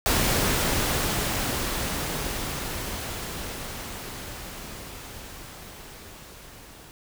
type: noise with level ramp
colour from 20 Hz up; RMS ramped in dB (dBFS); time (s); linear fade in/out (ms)
pink; -22 to -47; 0.06-6.91; 0
effects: none